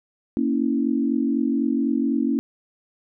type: chord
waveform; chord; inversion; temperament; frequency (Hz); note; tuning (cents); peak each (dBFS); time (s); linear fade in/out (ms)
sine; A# diminished; none; equal with one note detuned; 233.1 / 277.2 / 325.1; A#3 / C#4 / E4; 0 / 0 / -24; -23 / -22 / -26; 0.37-2.39; 0
effects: none